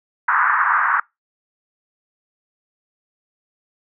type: band-pass noise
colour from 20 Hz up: pink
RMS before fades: -17 dBFS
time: 0.28-1 s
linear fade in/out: 5 ms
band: 1000 to 1700 Hz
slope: 48 dB/octave
effects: noise-tail reverb RT60 0.2 s tail -24 dB re dry